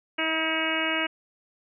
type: harmonic tone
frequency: 320 Hz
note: D#4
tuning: 49 cents sharp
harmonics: 1 / 2 / 3 / 4 / 5 / 6 / 7 / 8 / 9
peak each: -32 / -33 / -36 / -35 / -32 / -35 / -30 / -34 / -31 dBFS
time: 0.18-1.07 s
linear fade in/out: 10 ms
effects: none